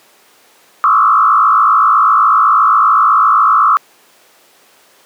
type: tone with frequency modulation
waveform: sine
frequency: 1217 Hz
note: D#6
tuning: 39 cents flat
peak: -6 dBFS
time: 0.84-3.77 s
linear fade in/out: 0 ms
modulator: 53.9 Hz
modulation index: 2.4
effects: pink hiss -47 dBFS RMS until 5.05 s + high-pass 400 Hz 12 dB/octave